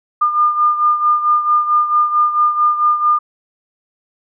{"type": "beating tone pair", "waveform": "sine", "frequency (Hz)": [1207, 1211.5], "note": ["D6", "D#6"], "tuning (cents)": [47, -47], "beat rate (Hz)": 4.5, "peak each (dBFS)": [-12, -18], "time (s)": [0.21, 3.19], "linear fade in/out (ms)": 10, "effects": []}